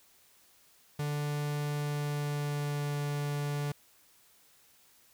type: tone with pitch glide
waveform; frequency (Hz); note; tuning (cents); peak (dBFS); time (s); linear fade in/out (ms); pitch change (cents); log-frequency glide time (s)
45% pulse; 146.83 to 145.23; D3 to D3; 0 to -19; -31; 0.99-3.72; 5; -19; 1.7-3.02
effects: white hiss -63 dBFS RMS until 5.13 s